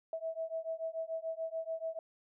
sine beating tone pair, 647 / 653.9 Hz, E5 / E5, -32 / -14 cents, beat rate 6.9 Hz, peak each -39 / -39 dBFS, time 0.13-1.99 s, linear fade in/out 2 ms, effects none

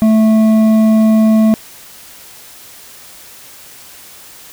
sine tone with hard clipping, 219.2 Hz, A3, 6 cents flat, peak -8 dBFS, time 0.02-1.54 s, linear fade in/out 0 ms, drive 7 dB, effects white hiss -37 dBFS RMS until 4.52 s

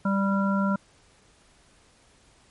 harmonic tone, 196.6 Hz, G3, 5 cents sharp, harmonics 1 / 3 / 5 / 7, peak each -22 / -32 / -32 / -30 dBFS, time 0.05-0.76 s, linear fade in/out 5 ms, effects pink hiss -59 dBFS RMS until 2.5 s + MP3 48 kbps

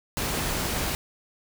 pink noise, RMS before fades -28 dBFS, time 0.17-0.95 s, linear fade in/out 0 ms, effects none

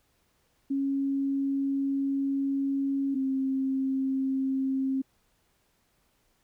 sine tone pair in turn, 274.9 / 266.8 Hz, C#4 / C4, -14 / +34 cents, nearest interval minor second, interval 52 cents, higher first, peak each -25 dBFS, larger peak neither, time 0.7-3.15 / 3.15-5.02 s, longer first, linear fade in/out 10 ms, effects pink hiss -70 dBFS RMS until 6.43 s

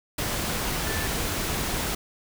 sine tone in noise, 1760 Hz, A6, in tune, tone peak -34 dBFS, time 0.86-1.07 s, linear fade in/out 5 ms, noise pink, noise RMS -28 dBFS, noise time 0.18-1.95 s, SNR -9 dB, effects none

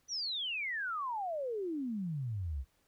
sine exponential sweep, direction down, 6030 to 61.74 Hz, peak -34 dBFS, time 0.08-2.65 s, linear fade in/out 50 ms, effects pink hiss -73 dBFS RMS until 2.87 s

